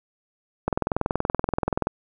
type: click train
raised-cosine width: 1 ms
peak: -8 dBFS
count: 26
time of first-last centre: 0.68-1.87 s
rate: 21 Hz
effects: none